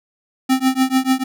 square tone with tremolo, 261.6 Hz, C4, in tune, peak -11 dBFS, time 0.49-1.24 s, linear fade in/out 10 ms, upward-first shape triangle, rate 6.8 Hz, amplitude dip 100%, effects none

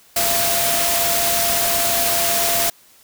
sine tone in noise, 685 Hz, F5, 34 cents flat, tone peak -23 dBFS, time 0.16-2.7 s, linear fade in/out 5 ms, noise white, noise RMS -19 dBFS, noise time 0.16-2.7 s, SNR -7 dB, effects white hiss -51 dBFS RMS until 3.03 s

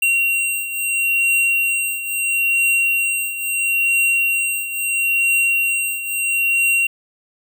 square beating tone pair, 2748 / 2748.75 Hz, F7 / F7, -29 / -28 cents, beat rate 0.75 Hz, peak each -18 / -23 dBFS, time 0.02-6.87 s, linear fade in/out 5 ms, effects none

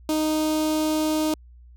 sawtooth tone with notch filter, 310 Hz, D#4, 6 cents flat, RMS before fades -23 dBFS, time 0.09-1.34 s, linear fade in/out 2 ms, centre 1800 Hz, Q 0.95, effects added 60 Hz sine -45 dBFS peak until 1.76 s

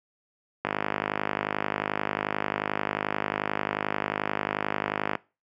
click train, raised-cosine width 0.5 ms, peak -10 dBFS, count 232, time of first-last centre 0.65-5.153 s, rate 51.3 Hz, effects noise-tail reverb RT60 0.3 s tail -22 dB re dry + high-pass 150 Hz 12 dB/octave

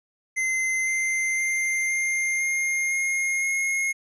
square tone with pitch steps, 2067 / 2081 / 2096 / 2110 / 2125 / 2140 / 2155 Hz, C7 / C7 / C7 / C7 / C7 / C7 / C#7, -22 / -10 / +2 / +14 / +26 / +38 / -49 cents, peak -23 dBFS, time 0.36-3.93 s, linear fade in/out 20 ms, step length 510 ms, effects resampled to 24000 Hz

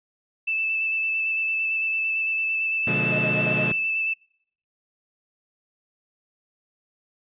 sine tone with vibrato, 2637 Hz, E7, in tune, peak -22 dBFS, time 0.47-4.14 s, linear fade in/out 10 ms, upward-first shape square, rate 8.9 Hz, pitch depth 10 cents each way
sawtooth chord, B diminished seventh, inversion none, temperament just, 123.47 / 148.16 / 177.8 / 213.4 Hz, B2 / D3 / F3 / Ab3, 0 / +16 / +31 / +47 cents, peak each -26 dBFS, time 2.87-3.72 s, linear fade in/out 5 ms
triangle tone bursts, 622.3 Hz, D#5, in tune, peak -26 dBFS, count 5, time 3.12-3.644 s, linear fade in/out 2 ms, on 64 ms, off 51 ms
effects noise-tail reverb RT60 0.6 s tail -25 dB re dry + resampled to 8000 Hz

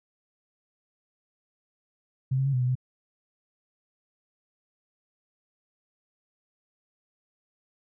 sine tone with pitch steps, 131.3 / 134.1 / 138.3 / 126.4 / 125 / 127.7 Hz, C3 / C3 / C#3 / B2 / B2 / C3, +6 / +43 / -4 / +41 / +21 / -42 cents, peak -22 dBFS, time 2.31-2.754 s, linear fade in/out 10 ms, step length 74 ms, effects none

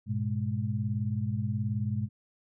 sine tone cluster, 103.4 / 122.1 / 208.8 Hz, G#2 / B2 / G#3, -7 / -19 / +10 cents, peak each -31 / -32 / -34 dBFS, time 0.06-2.09 s, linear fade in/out 50 ms, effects none

